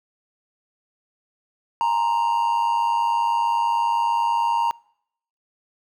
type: tone with amplitude modulation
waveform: triangle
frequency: 932.3 Hz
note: A#5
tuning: in tune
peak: -13 dBFS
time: 1.81-4.71 s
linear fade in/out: 0 ms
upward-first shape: sine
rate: 100 Hz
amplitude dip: 70%
effects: noise-tail reverb RT60 0.7 s tail -25 dB re dry